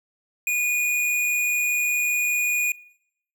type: tone with amplitude modulation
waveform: square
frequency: 2452 Hz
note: D#7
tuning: 26 cents flat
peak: -20 dBFS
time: 0.47-2.72 s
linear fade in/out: 2 ms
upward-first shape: sine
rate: 145 Hz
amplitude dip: 25%
effects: noise-tail reverb RT60 0.7 s tail -20 dB re dry